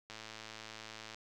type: click train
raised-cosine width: 0.2 ms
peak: -29 dBFS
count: 116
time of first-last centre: 0.1-1.145 s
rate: 110 Hz
effects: none